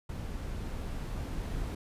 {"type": "noise with level ramp", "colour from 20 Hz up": "brown", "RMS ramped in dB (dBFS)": [-38, -35], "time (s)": [0.09, 1.75], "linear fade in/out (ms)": 5, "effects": ["resampled to 32000 Hz"]}